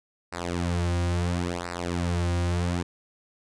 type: tone with flanger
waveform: sawtooth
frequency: 87.31 Hz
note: F2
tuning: in tune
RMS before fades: -27 dBFS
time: 0.32-2.83 s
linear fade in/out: 10 ms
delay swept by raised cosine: 0.3 to 4.6 ms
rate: 0.73 Hz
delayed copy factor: -0.9
effects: resampled to 22050 Hz